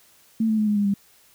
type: tone with pitch steps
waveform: sine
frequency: 223.2 / 218.2 / 213.4 / 208.6 / 204 / 199.42 Hz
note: A3 / A3 / G#3 / G#3 / G#3 / G3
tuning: +25 / -14 / +47 / +8 / -31 / +30 cents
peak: -18 dBFS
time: 0.4-0.94 s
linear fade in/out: 5 ms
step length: 90 ms
effects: white hiss -56 dBFS RMS until 1.34 s